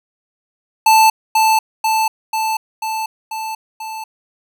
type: tone with echo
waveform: square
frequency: 880 Hz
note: A5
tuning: in tune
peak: -8 dBFS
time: 0.86-1.1 s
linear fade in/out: 5 ms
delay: 490 ms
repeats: 6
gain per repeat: -3 dB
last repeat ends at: 4.04 s
effects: none